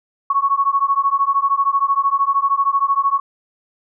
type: beating tone pair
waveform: sine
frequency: 1102 / 1115 Hz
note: C#6 / C#6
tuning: -11 / +10 cents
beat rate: 13 Hz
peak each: -17 dBFS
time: 0.3-3.2 s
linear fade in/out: 5 ms
effects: none